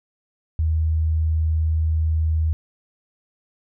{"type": "tone", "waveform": "sine", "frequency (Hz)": 79.4, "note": "D#2", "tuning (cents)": 36, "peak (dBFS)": -17, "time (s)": [0.59, 2.53], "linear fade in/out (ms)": 0, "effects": []}